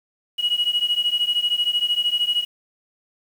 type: beating tone pair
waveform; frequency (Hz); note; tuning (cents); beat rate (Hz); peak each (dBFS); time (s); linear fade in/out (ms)
sine; 2902 / 2915; F#7 / F#7; -34 / -26; 13; -20 / -21; 0.38-2.45; 20
effects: tanh soft clip ceiling -13 dBFS + 7-bit